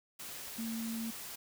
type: tone in noise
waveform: sine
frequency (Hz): 226.7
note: A#3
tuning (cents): -48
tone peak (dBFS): -36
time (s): 0.58-1.11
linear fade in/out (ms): 10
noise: white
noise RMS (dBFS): -45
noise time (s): 0.19-1.36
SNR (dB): +6
effects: none